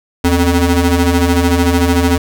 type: ring-modulated tone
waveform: 30% pulse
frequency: 173 Hz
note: F3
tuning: 16 cents flat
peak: -4 dBFS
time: 0.24-2.18 s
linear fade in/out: 5 ms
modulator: 93.2 Hz
effects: none